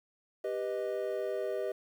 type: chord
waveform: triangle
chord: G augmented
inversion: none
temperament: equal with one note detuned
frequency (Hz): 393.6 / 493.9 / 622.3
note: G4 / B4 / D#5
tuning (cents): +7 / 0 / 0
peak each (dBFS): -34 / -35 / -34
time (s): 0.44-1.72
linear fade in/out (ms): 5
effects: 10-bit